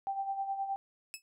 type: tone with tremolo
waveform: sine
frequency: 784 Hz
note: G5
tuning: in tune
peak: -30 dBFS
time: 0.07-0.76 s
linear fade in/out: 0 ms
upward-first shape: sine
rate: 9.6 Hz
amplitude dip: 60%
type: tone with exponential decay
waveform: 15% pulse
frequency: 2600 Hz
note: E7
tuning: 24 cents flat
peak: -29 dBFS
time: 1.14-1.22 s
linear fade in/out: 0 ms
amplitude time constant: 17 ms
effects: none